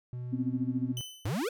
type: tone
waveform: triangle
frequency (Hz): 123.47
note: B2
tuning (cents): 0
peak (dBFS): -33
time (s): 0.13-1.01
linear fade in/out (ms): 0
type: tone with tremolo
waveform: sine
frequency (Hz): 257.6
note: C4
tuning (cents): -27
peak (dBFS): -25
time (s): 0.32-0.93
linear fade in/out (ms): 20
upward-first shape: sine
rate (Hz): 14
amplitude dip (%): 95
type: tone with exponential decay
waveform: sawtooth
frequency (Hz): 3027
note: F#7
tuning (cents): +39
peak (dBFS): -31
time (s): 0.97-1.48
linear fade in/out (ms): 1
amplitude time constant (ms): 110
type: exponential sweep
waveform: square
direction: up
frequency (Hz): 87.5 to 523.3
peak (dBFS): -30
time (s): 1.25-1.49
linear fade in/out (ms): 5
effects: none